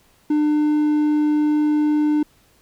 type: tone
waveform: triangle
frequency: 300.2 Hz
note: D4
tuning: 38 cents sharp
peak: -13 dBFS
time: 0.3-2.23 s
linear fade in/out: 5 ms
effects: pink hiss -57 dBFS RMS until 2.61 s